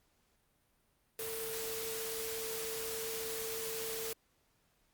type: tone in noise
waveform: sine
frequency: 449 Hz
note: A4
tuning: 35 cents sharp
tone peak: -41 dBFS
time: 1.19-4.13 s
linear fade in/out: 2 ms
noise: white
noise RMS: -41 dBFS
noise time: 1.19-4.13 s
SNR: -3 dB
effects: pink hiss -74 dBFS RMS until 4.93 s + Opus 48 kbps